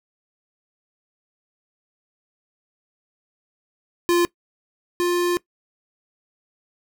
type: tone pair in turn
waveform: square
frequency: 347.4 / 351.6 Hz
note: F4 / F4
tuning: -9 / +12 cents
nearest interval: unison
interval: 21 cents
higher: second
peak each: -16 / -19 dBFS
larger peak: first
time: 4.09-4.25 / 5-5.37 s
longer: second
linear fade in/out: 0 ms
effects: noise-tail reverb RT60 0.1 s tail -20 dB re dry